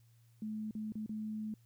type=tone with dropouts; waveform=sine; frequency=215.7 Hz; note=A3; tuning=34 cents flat; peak=-37 dBFS; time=0.42-1.54 s; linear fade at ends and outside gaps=2 ms; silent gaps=0.71-0.751 / 0.922-0.954 / 1.062-1.093 s; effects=added 116 Hz sine -62 dBFS peak until 1.65 s + white hiss -75 dBFS RMS until 1.65 s